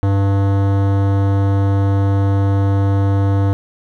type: tone with hard clipping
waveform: sine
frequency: 98.6 Hz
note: G2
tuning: 11 cents sharp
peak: -14 dBFS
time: 0.03-3.53 s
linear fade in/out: 0 ms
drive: 18 dB
effects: none

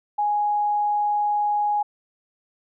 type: tone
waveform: sine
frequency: 830.6 Hz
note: G#5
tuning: in tune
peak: -19 dBFS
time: 0.18-1.83 s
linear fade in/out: 10 ms
effects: none

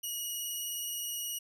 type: tone with vibrato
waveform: 10% pulse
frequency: 2900 Hz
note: F#7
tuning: 35 cents flat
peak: -27 dBFS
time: 0.03-1.39 s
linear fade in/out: 10 ms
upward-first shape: sine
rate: 19 Hz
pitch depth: 14 cents each way
effects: none

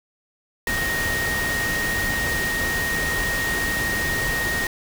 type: tone in noise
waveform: sine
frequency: 1864.7 Hz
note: A#6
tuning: in tune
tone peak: -23 dBFS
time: 0.67-4.67 s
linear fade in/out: 2 ms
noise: pink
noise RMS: -27 dBFS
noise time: 0.67-4.67 s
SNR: +1 dB
effects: none

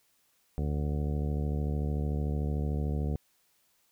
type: harmonic tone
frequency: 73.42 Hz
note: D2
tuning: in tune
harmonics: 1 / 2 / 3 / 4 / 5 / 6 / 7 / 8 / 10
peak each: -30 / -33 / -38 / -43 / -46 / -43 / -47 / -51 / -50 dBFS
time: 0.58-3.16 s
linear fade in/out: 0 ms
effects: white hiss -70 dBFS RMS until 3.91 s

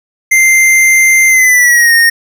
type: tone with pitch glide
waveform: square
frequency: 2089 to 1850.4 Hz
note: C7 to A#6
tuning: -3 to -13 cents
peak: -5 dBFS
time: 0.31-2.1 s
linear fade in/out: 10 ms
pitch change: -210 cents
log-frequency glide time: 1.28-1.93 s
effects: none

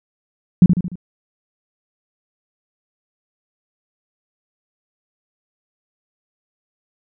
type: tone with echo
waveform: sine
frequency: 178.2 Hz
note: F3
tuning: 35 cents sharp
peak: -3 dBFS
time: 0.62-0.66 s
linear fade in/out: 2 ms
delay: 74 ms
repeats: 4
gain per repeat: -6 dB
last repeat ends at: 0.956 s
effects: none

